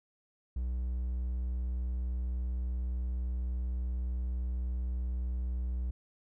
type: tone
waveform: triangle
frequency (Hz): 61.74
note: B1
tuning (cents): 0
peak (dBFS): -29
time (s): 0.56-5.91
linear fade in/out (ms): 5
effects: none